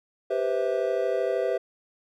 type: chord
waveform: triangle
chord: C major seventh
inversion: second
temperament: just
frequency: 392.4 / 490.5 / 523.3 / 654.1 Hz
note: G4 / B4 / C5 / E5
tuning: +2 / -12 / 0 / -14 cents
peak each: -27 dBFS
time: 0.3-1.58 s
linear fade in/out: 10 ms
effects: none